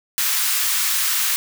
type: high-pass noise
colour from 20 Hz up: white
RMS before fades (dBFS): -20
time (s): 0.18-1.36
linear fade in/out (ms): 0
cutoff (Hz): 1100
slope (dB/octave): 24
effects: none